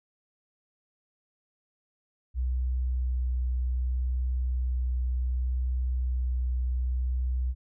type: tone with vibrato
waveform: sine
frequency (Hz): 62.6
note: B1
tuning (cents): +24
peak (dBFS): -25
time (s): 2.34-7.55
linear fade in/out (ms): 50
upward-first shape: sine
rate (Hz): 0.66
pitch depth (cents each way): 9
effects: none